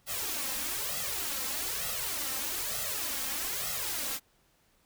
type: noise with flanger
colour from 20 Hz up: white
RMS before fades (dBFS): -34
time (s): 0.06-4.2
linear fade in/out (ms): 50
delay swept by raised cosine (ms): 1.5 to 3.8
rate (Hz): 1.1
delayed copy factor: +0.85
effects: pink hiss -68 dBFS RMS until 4.85 s